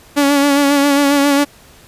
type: tone with vibrato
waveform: sawtooth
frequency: 283.4 Hz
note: C#4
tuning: 38 cents sharp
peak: -6 dBFS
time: 0.16-1.45 s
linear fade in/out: 20 ms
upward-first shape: sine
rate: 7.4 Hz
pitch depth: 37 cents each way
effects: pink hiss -44 dBFS RMS until 1.87 s + resampled to 32000 Hz